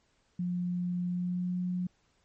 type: tone with pitch glide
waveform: sine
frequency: 177.7 to 180.18 Hz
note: F3 to F#3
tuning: +30 to -46 cents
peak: -29 dBFS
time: 0.39-1.87 s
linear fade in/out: 5 ms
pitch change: +24 cents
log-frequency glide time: 1.06-1.58 s
effects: pink hiss -71 dBFS RMS until 2.24 s + MP3 32 kbps